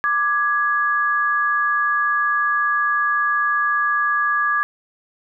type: tone pair together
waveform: sine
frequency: 1180.9 / 1670 Hz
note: D6 / G#6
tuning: +9 / +9 cents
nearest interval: tritone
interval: 600 cents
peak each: -19 dBFS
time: 0.04-4.63 s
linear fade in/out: 0 ms
effects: none